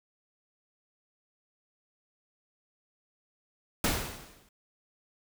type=noise with exponential decay; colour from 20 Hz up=pink; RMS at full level=-25 dBFS; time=3.84-4.49 s; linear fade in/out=2 ms; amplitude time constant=140 ms; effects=none